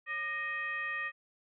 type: tone with frequency modulation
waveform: sine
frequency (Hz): 1864.7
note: A#6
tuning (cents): 0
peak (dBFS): -33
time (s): 0.06-1.12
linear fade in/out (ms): 50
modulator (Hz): 657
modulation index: 0.83
effects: none